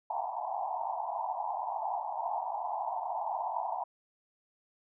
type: band-pass noise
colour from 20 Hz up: white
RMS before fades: -35 dBFS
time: 0.1-3.84 s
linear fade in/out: 5 ms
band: 670 to 970 Hz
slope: 96 dB/octave
effects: none